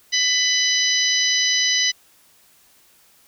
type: harmonic tone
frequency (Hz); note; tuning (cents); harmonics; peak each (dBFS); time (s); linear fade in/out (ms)
997; B5; +16; 2 / 3 / 4 / 5 / 6; -23 / -23 / -23 / -23 / -23; 0.12-1.92; 20
effects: white hiss -55 dBFS RMS until 3.27 s